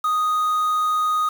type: tone with quantisation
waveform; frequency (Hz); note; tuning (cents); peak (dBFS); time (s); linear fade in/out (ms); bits
triangle; 1244.5; D#6; 0; -16; 0.04-1.29; 5; 6
effects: none